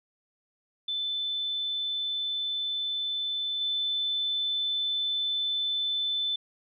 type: tone with level steps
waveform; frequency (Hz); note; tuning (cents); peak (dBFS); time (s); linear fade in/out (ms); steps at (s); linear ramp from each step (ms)
sine; 3520; A7; 0; -28 / -26; 0.88-6.36; 5; 3.61; 2
effects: none